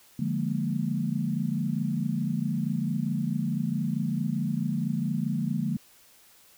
sine chord, Bb dominant seventh, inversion first, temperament equal with one note detuned, 146.83 / 174.61 / 207.7 / 232.3 Hz, D3 / F3 / Ab3 / Bb3, 0 / 0 / 0 / -6 cents, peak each -31 dBFS, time 0.19-5.77 s, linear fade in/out 5 ms, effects white hiss -57 dBFS RMS until 6.57 s

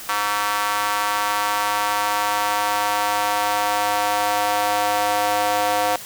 square tone with high-pass filter sweep, 103.3 Hz, G#2, 9 cents flat, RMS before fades -21 dBFS, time 0.09-5.96 s, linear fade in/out 0 ms, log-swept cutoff 1100 to 670 Hz, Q 2.4, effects white hiss -36 dBFS RMS until 6.05 s

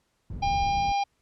white low-pass noise, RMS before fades -34 dBFS, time 0.3-0.92 s, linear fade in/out 2 ms, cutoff 100 Hz, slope 12 dB/octave
harmonic tone, 802 Hz, G5, 39 cents sharp, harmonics 1 / 3 / 4 / 5 / 6 / 7, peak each -23 / -36 / -42 / -44 / -42 / -45 dBFS, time 0.42-1.04 s, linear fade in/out 10 ms
effects pink hiss -72 dBFS RMS until 1.21 s + low-pass 10000 Hz 12 dB/octave

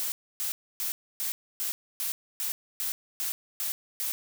blue noise bursts, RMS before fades -31 dBFS, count 11, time 0-4.12 s, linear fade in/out 0 ms, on 120 ms, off 280 ms, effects none

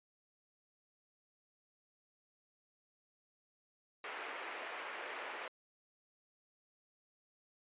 white band-pass noise, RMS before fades -45 dBFS, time 4.04-5.48 s, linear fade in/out 2 ms, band 370 to 2400 Hz, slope 24 dB/octave, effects resampled to 8000 Hz

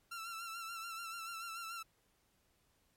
sawtooth tone with vibrato, 1351 Hz, E6, 42 cents sharp, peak -39 dBFS, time 0.11-1.83 s, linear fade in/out 10 ms, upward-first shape sine, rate 6.9 Hz, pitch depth 48 cents each way, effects pink hiss -75 dBFS RMS until 2.96 s + MP3 64 kbps

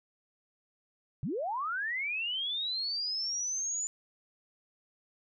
sine linear sweep, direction up, 110.1 to 7040 Hz, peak -31 dBFS, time 1.23-3.87 s, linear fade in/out 0 ms, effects none

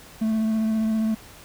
triangle tone with vibrato, 220 Hz, A3, in tune, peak -18 dBFS, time 0.21-1.15 s, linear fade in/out 10 ms, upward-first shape sine, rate 15 Hz, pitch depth 17 cents each way, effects pink hiss -46 dBFS RMS until 1.44 s

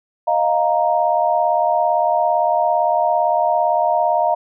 sine chord, Eb suspended second, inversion none, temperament just, 622.3 / 700 / 933.4 Hz, Eb5 / F5 / Bb5, 0 / +4 / +2 cents, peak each -19 / -17 / -19 dBFS, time 0.27-4.35 s, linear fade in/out 10 ms, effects none

